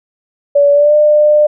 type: tone with pitch glide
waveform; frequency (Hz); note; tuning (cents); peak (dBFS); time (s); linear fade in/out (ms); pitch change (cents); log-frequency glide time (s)
sine; 572 to 599.7; D5 to D5; -46 to +36; -5; 0.55-1.47; 10; +82; 0.72-0.94
effects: none